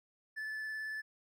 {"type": "tone with vibrato", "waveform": "triangle", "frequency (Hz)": 1742, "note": "A6", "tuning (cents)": -18, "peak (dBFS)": -36, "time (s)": [0.36, 1.02], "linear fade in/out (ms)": 20, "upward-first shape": "sine", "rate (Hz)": 18, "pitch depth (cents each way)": 11, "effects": []}